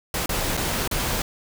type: noise with dropouts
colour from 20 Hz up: pink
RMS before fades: -25 dBFS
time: 0.14-1.22 s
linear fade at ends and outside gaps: 2 ms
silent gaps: 0.26-0.292 / 0.569-0.574 / 0.877-0.912 s
effects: none